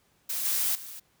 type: noise with level steps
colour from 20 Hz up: blue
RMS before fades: -31 / -27 / -42 dBFS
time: 0.29-1 s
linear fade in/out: 10 ms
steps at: 0.45 / 0.75 s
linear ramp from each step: 2 ms
effects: pink hiss -67 dBFS RMS until 1.2 s + high-pass 60 Hz 12 dB/octave